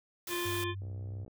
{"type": "noise", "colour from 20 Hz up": "white", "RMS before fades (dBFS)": -41, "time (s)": [0.27, 0.64], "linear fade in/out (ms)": 2}
{"type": "harmonic tone", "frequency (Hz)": 349.4, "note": "F4", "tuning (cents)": 1, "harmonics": [1, 3, 5, 7, 9, 10], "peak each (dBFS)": [-35, -40, -42, -43, -45, -45], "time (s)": [0.28, 0.75], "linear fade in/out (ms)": 50}
{"type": "tone with pitch glide", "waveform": "sine", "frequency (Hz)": [97.1, 99.25], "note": ["G2", "G2"], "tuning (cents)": [-16, 22], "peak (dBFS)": -37, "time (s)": [0.45, 1.25], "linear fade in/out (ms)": 10, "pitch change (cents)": 38, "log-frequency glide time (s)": [0.93, 1]}
{"type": "click train", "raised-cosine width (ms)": 2, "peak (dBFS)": -39, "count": 30, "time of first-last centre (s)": [0.82, 1.28], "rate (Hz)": 63.1}
{"effects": []}